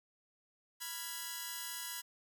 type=chord; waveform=5% pulse; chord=F diminished; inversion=second; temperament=equal with one note detuned; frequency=987.8 / 1390.5 / 1661.2 Hz; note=Cb6 / F6 / Ab6; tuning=0 / -8 / 0 cents; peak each=-32 / -37 / -33 dBFS; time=0.8-2.02 s; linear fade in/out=20 ms; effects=none